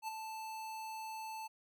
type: tone with ADSR envelope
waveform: square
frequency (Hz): 880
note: A5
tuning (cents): 0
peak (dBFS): -37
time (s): 0.02-1.48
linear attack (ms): 60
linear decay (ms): 12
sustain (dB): -6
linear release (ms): 18
effects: none